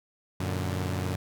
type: chord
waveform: sawtooth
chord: Gb augmented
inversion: none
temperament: equal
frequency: 92.5 / 116.54 / 146.83 Hz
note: Gb2 / Bb2 / D3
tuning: 0 / 0 / 0 cents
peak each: -26 / -32 / -31 dBFS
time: 0.4-1.16 s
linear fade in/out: 5 ms
effects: none